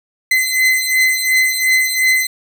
40% pulse beating tone pair, 2041 / 2043.8 Hz, C7 / C7, -44 / -41 cents, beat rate 2.8 Hz, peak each -16 / -13 dBFS, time 0.31-2.27 s, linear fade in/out 5 ms, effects none

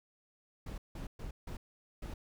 brown noise bursts at uneven times, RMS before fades -42 dBFS, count 5, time 0.66-0.78 / 0.95-1.07 / 1.19-1.31 / 1.47-1.57 / 2.02-2.14 s, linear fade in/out 5 ms, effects none

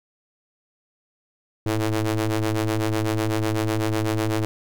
sawtooth ring-modulated tone, 110 Hz, A2, in tune, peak -14 dBFS, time 1.66-4.45 s, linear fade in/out 0 ms, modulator 216 Hz, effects none

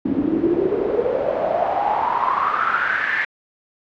pink noise with band-pass filter sweep, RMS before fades -20 dBFS, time 0.05-3.25 s, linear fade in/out 5 ms, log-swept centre 260 to 1900 Hz, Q 8.3, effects low-pass 3000 Hz 12 dB/octave

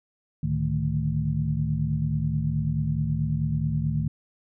sine tone cluster, 68.5 / 108.6 / 143.8 / 153.1 / 219.7 Hz, C#2 / A2 / D3 / D#3 / A3, -20 / -22 / -36 / -28 / -2 cents, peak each -33 / -30 / -33 / -25 / -32 dBFS, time 0.43-4.08 s, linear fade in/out 5 ms, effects none

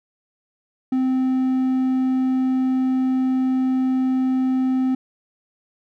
triangle tone, 259.3 Hz, C4, 15 cents flat, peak -15 dBFS, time 0.92-4.95 s, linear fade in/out 5 ms, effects none

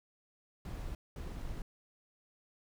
brown noise bursts at uneven times, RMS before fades -41 dBFS, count 2, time 0.65-0.95 / 1.16-1.62 s, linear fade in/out 2 ms, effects none

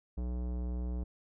sine tone with tanh clipping, 61 Hz, B1, 21 cents flat, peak -35 dBFS, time 0.17-1.04 s, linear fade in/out 10 ms, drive 18 dB, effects none

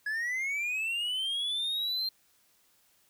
triangle linear sweep, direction up, 1674 to 4186 Hz, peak -28 dBFS, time 0.06-2.09 s, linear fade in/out 5 ms, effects white hiss -67 dBFS RMS until 3.09 s

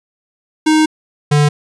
square tone pair in turn, 311.1 / 147.24 Hz, D#4 / D3, 0 / +5 cents, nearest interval octave + minor second, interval 1295 cents, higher first, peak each -9 dBFS, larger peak neither, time 0.66-0.86 / 1.31-1.49 s, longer first, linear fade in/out 10 ms, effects resampled to 22050 Hz

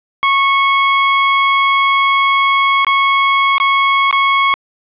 25% pulse tone with dropouts, 1100 Hz, C#6, 14 cents flat, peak -6 dBFS, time 0.23-4.54 s, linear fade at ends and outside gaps 0 ms, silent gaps 2.847-2.868 / 3.581-3.601 / 4.111-4.127 s, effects resampled to 8000 Hz + 8-bit

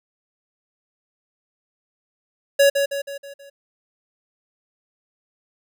square tone with echo, 560 Hz, C#5, 18 cents sharp, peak -12 dBFS, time 2.59-2.7 s, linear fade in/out 10 ms, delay 160 ms, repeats 5, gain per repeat -6 dB, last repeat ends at 3.5 s, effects none

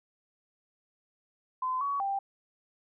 sine tone with pitch steps, 1025 / 1125 / 789 Hz, C6 / C#6 / G5, -36 / +25 / +11 cents, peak -28 dBFS, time 1.62-2.19 s, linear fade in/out 5 ms, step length 190 ms, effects none

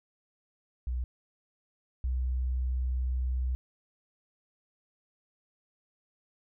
sine tone pair in turn, 61.8 / 63.21 Hz, B1 / B1, +2 / +41 cents, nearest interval unison, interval 39 cents, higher second, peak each -29 / -27 dBFS, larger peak second, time 0.87-1.04 / 2.04-3.55 s, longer second, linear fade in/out 0 ms, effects none

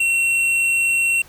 sine tone with hard clipping, 2724 Hz, F7, 44 cents flat, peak -17 dBFS, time 0-1.22 s, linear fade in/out 5 ms, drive 8 dB, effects pink hiss -47 dBFS RMS until 1.28 s

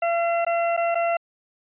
40% pulse tone with dropouts, 680 Hz, F5, 46 cents flat, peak -19 dBFS, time 0.02-1.17 s, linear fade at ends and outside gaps 5 ms, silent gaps 0.449-0.465 / 0.767-0.774 / 0.947-0.953 s, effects resampled to 8000 Hz

